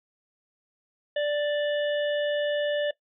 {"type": "harmonic tone", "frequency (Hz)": 587.3, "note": "D5", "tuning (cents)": 0, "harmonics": [1, 3, 5, 6], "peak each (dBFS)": [-24, -34, -38, -40], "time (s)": [1.16, 2.91], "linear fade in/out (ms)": 5, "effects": ["noise-tail reverb RT60 0.1 s tail -19 dB re dry"]}